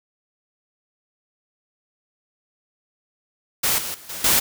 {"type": "noise with level steps", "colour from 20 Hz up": "white", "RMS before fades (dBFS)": [-20, -29, -43, -32, -17], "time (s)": [3.63, 4.4], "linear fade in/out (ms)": 10, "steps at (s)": [3.78, 3.94, 4.09, 4.24], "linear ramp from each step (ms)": 5, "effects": []}